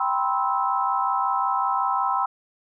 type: chord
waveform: sine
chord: C major seventh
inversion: second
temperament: just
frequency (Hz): 784.9 / 981.1 / 1046.5 / 1308.1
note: G5 / B5 / C6 / E6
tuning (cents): +2 / -12 / 0 / -14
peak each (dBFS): -26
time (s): 0-2.26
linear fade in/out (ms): 5
effects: none